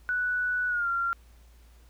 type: tone with pitch glide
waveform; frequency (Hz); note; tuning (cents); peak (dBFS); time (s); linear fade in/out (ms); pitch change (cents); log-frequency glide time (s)
sine; 1480 to 1380.9; F#6 to F6; 0 to -20; -25; 0.09-1.13; 0; -120; 0.68-0.88
effects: added 58 Hz sine -52 dBFS peak until 1.89 s + pink hiss -63 dBFS RMS until 1.89 s